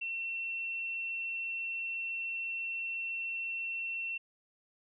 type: tone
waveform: sine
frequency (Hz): 2707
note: E7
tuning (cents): +45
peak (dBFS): -34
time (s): 0.01-4.18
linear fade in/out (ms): 10
effects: none